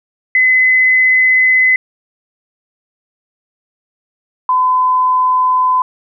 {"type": "tone pair in turn", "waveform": "sine", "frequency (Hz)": [2029, 1014.5], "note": ["B6", "B5"], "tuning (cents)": [46, 46], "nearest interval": "octave", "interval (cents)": 1200, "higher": "first", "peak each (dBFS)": [-7, -9], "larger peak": "first", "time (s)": [[0.35, 1.76], [4.49, 5.82]], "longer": "first", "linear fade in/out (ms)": 2, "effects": []}